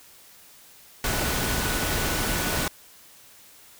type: tone in noise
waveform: sine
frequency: 1480 Hz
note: F#6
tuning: in tune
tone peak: -36 dBFS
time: 1.04-2.68 s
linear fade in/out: 2 ms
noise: pink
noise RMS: -26 dBFS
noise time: 1.04-2.68 s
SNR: -13 dB
effects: white hiss -51 dBFS RMS until 3.79 s